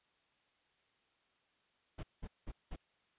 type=noise bursts; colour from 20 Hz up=brown; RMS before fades=-43 dBFS; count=4; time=1.98-2.762 s; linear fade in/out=10 ms; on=53 ms; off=190 ms; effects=white hiss -75 dBFS RMS until 3.18 s + resampled to 8000 Hz